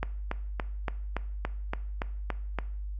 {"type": "click train", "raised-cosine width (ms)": 0.5, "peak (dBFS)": -15, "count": 10, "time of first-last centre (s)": [0.03, 2.587], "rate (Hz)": 3.52, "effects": ["noise-tail reverb RT60 0.6 s tail -18 dB re dry", "added 50 Hz sine -33 dBFS peak until 2.99 s"]}